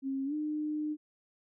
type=tone with pitch glide; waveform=sine; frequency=270 to 303.1 Hz; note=C#4 to D#4; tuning=-45 to -45 cents; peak=-31 dBFS; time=0.02-0.97 s; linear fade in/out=50 ms; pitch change=+200 cents; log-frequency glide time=0.25-0.34 s; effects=none